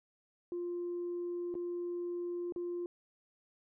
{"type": "tone with dropouts", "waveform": "sine", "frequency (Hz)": 350, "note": "F4", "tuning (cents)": 4, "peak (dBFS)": -34, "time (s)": [0.52, 2.86], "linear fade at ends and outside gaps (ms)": 1, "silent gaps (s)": [[1.542, 1.552], [2.523, 2.561]], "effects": ["tanh soft clip ceiling -32 dBFS"]}